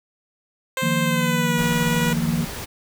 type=tone with pitch glide; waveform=10% pulse; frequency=523.3 to 485.4 Hz; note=C5 to B4; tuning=0 to -30 cents; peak=-14 dBFS; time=0.77-2.13 s; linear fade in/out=2 ms; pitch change=-130 cents; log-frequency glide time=1.02-1.56 s
type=chord; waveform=sine; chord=Eb suspended second; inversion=none; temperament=equal; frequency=155.56 / 174.61 / 233.1 Hz; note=Eb3 / F3 / Bb3; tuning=0 / 0 / 0 cents; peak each=-24 dBFS; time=0.82-2.45 s; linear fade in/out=10 ms
type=noise; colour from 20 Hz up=pink; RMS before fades=-32 dBFS; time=1.57-2.66 s; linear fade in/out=20 ms
effects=none